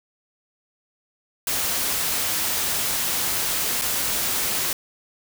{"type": "noise with dropouts", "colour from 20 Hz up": "white", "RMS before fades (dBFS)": -24, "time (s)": [1.47, 4.73], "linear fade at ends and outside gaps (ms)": 2, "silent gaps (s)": [3.814, 3.819], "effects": []}